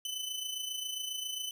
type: tone with amplitude modulation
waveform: sawtooth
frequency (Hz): 3021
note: F#7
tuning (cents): +35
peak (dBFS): -30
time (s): 0.05-1.51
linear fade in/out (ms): 2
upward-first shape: sine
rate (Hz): 27.4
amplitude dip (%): 55
effects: none